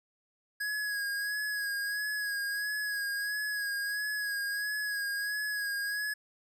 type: tone with vibrato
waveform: square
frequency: 1661.2 Hz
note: G#6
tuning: in tune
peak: -32 dBFS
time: 0.6-6.14 s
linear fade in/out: 10 ms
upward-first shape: sine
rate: 1.5 Hz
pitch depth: 37 cents each way
effects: none